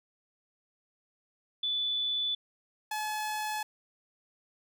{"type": "tone pair in turn", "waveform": ["sine", "sawtooth"], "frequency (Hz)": [3478, 854.8], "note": ["A7", "G#5"], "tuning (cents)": [-21, 50], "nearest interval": "2 octaves", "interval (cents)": 2429, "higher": "first", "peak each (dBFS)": -28, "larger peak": "neither", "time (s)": [[1.63, 2.35], [2.91, 3.63]], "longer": "neither", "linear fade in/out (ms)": 5, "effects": []}